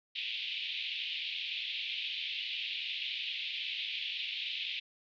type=band-pass noise; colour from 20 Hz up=white; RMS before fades=-38 dBFS; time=0.15-4.8 s; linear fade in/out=10 ms; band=2400 to 3700 Hz; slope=48 dB/octave; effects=none